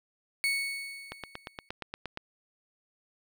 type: tone with exponential decay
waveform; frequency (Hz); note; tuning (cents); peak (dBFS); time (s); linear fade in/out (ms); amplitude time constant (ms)
35% pulse; 2217; C#7; 0; -23; 0.44-1.69; 0; 270
type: click train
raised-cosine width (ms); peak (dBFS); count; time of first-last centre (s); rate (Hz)
0.3; -20; 10; 1.12-2.174; 8.54
effects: none